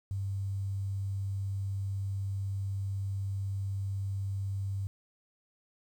sine tone with quantisation, 98 Hz, G2, in tune, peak -31 dBFS, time 0.11-4.87 s, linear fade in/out 0 ms, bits 10, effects none

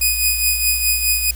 5% pulse tone with tremolo, 2489 Hz, D#7, in tune, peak -3 dBFS, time 0.01-1.31 s, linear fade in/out 5 ms, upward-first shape triangle, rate 4.8 Hz, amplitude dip 60%, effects added 60 Hz sine -27 dBFS peak until 1.35 s + white hiss -41 dBFS RMS until 1.35 s

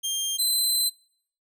20% pulse tone pair in turn, 3195 / 4059 Hz, G7 / B7, +32 / +47 cents, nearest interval major third, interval 415 cents, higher second, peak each -20 / -15 dBFS, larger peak second, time 0.03-0.38 / 0.38-0.9 s, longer second, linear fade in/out 20 ms, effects noise-tail reverb RT60 0.6 s tail -24 dB re dry

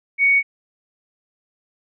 sine tone, 2232 Hz, C#7, 11 cents sharp, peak -12 dBFS, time 0.18-0.43 s, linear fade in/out 50 ms, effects none

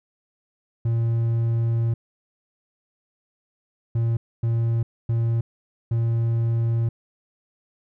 triangle tone bursts at uneven times, 115.5 Hz, A#2, 16 cents flat, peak -17 dBFS, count 5, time 0.85-1.94 / 3.95-4.17 / 4.43-4.83 / 5.09-5.41 / 5.91-6.89 s, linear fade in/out 5 ms, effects none

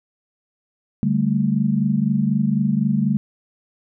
sine chord, D suspended fourth, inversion none, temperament equal with one note detuned, 145.48 / 196 / 220 Hz, D3 / G3 / A3, -16 / 0 / 0 cents, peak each -22 / -20 / -20 dBFS, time 1.03-3.17 s, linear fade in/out 0 ms, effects none

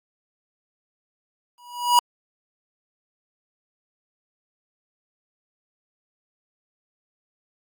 square tone with exponential growth, 969 Hz, B5, 33 cents flat, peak -11 dBFS, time 1.58-1.99 s, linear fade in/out 1 ms, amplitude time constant 87 ms, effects Opus 32 kbps

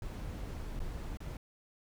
brown noise with dropouts, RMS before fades -40 dBFS, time 0.02-1.37 s, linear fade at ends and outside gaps 2 ms, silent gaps 0.793-0.801 / 1.172-1.203 s, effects none

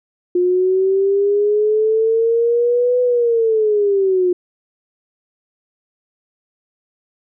sine linear two-way sweep, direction up then down, 354.6 to 498.3 to 354.6 Hz, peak -12 dBFS, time 0.35-4.33 s, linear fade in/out 5 ms, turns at 3.01 s, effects none

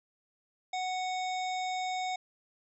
harmonic tone, 740 Hz, F#5, in tune, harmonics 1 / 3 / 5 / 7 / 9 / 10, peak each -32 / -40 / -42 / -50 / -52 / -51 dBFS, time 0.73-2.16 s, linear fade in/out 5 ms, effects none

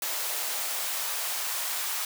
white noise with high-pass filter sweep, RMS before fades -31 dBFS, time 0.02-2.05 s, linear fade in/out 2 ms, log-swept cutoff 560 to 880 Hz, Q 1.2, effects none

